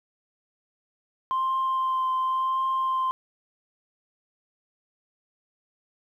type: tone with vibrato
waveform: sine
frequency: 1046.5 Hz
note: C6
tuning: in tune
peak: -21 dBFS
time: 1.31-3.11 s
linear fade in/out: 0 ms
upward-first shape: triangle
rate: 0.92 Hz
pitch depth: 14 cents each way
effects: tanh soft clip ceiling -20 dBFS + 10-bit